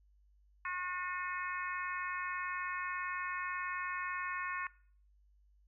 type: harmonic tone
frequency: 361.7 Hz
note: F#4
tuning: 39 cents flat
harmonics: 3 / 4 / 5 / 6 / 7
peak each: -40 / -43 / -42 / -46 / -46 dBFS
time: 0.65-4.67 s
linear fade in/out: 2 ms
effects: noise-tail reverb RT60 0.5 s tail -20 dB re dry + added 50 Hz sine -64 dBFS peak until 5.67 s